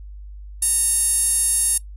5% pulse tone with band-pass filter, 923 Hz, A#5, 17 cents flat, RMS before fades -19 dBFS, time 0.62-1.78 s, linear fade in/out 5 ms, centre 10000 Hz, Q 7.1, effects noise-tail reverb RT60 0.1 s tail -19 dB re dry + added 50 Hz sine -34 dBFS peak until 1.96 s

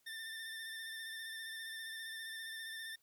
25% pulse tone with vibrato, 1793 Hz, A6, 32 cents sharp, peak -40 dBFS, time 0.06-2.96 s, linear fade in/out 10 ms, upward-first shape square, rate 15 Hz, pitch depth 20 cents each way, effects white hiss -75 dBFS RMS until 3.02 s

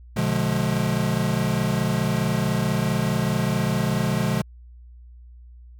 square chord, B diminished seventh, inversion none, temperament just, 123.47 / 148.16 / 177.8 / 213.4 Hz, B2 / D3 / F3 / Ab3, 0 / +16 / +31 / +47 cents, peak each -27 dBFS, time 0.16-4.42 s, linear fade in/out 10 ms, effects added 60 Hz sine -42 dBFS peak until 5.79 s

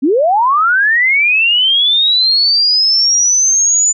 sine linear sweep, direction up, 241.5 to 7040 Hz, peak -8 dBFS, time 0.02-3.93 s, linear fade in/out 20 ms, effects none

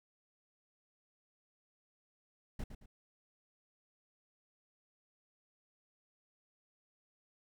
brown noise with echo, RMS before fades -39 dBFS, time 2.59-2.64 s, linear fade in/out 5 ms, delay 110 ms, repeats 2, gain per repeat -9 dB, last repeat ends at 2.86 s, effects none

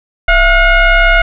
sine tone with frequency modulation, 740 Hz, F#5, in tune, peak -5 dBFS, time 0.28-1.22 s, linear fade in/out 5 ms, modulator 707 Hz, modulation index 2.3, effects none

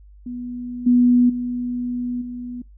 sine tone with level steps, 245.1 Hz, B3, 13 cents flat, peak -27 / -11 / -22 / -28 dBFS, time 0.26-2.62 s, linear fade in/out 5 ms, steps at 0.86 / 1.29 / 2.21 s, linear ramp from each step 10 ms, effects noise-tail reverb RT60 0.2 s tail -23 dB re dry + added 50 Hz sine -43 dBFS peak until 2.77 s

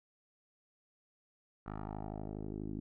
10% pulse tone with low-pass filter sweep, 52.3 Hz, G#1, 13 cents sharp, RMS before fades -42 dBFS, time 1.66-2.8 s, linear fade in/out 5 ms, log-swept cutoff 1300 to 280 Hz, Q 2.4, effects none

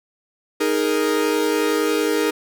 45% pulse chord, D# suspended fourth, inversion none, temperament equal, 311.1 / 415.3 / 466.2 Hz, D#4 / G#4 / A#4, 0 / 0 / 0 cents, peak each -22 dBFS, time 0.6-2.31 s, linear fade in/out 10 ms, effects none

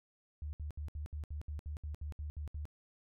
sine tone bursts, 74.6 Hz, D2, 28 cents sharp, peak -38 dBFS, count 13, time 0.42-2.654 s, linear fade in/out 0 ms, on 110 ms, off 67 ms, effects none

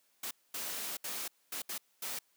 white noise bursts at uneven times, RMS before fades -39 dBFS, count 6, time 0.23-0.31 / 0.54-0.97 / 1.04-1.28 / 1.52-1.62 / 1.69-1.78 / 2.02-2.19 s, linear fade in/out 5 ms, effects white hiss -72 dBFS RMS until 2.36 s + high-pass 200 Hz 12 dB/octave

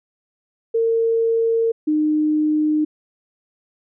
sine tone pair in turn, 456 / 305.3 Hz, A#4 / D#4, -38 / -33 cents, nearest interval perfect fifth, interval 695 cents, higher first, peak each -15 / -15 dBFS, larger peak neither, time 0.74-1.72 / 1.87-2.85 s, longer neither, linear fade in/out 10 ms, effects none

